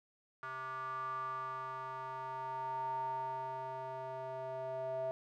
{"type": "tone with band-pass filter sweep", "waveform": "square", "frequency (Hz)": 130.81, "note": "C3", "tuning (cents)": 0, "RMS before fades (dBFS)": -41, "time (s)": [0.43, 5.11], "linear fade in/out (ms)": 0, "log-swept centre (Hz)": [1300, 680], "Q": 9.3, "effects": []}